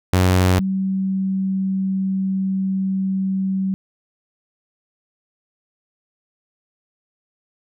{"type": "tone pair in turn", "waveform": ["sawtooth", "sine"], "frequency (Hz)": [92, 191.26], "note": ["F#2", "G3"], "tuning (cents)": [-9, -42], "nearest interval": "octave + minor second", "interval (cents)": 1267, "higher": "second", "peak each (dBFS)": [-9, -18], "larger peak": "first", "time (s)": [[0.13, 0.59], [0.59, 3.74]], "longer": "second", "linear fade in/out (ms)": 0, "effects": []}